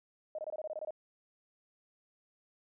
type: tone bursts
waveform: sine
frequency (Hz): 620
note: D#5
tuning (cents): -6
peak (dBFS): -36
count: 10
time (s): 0.35-0.907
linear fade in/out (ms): 2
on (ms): 35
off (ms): 23
effects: none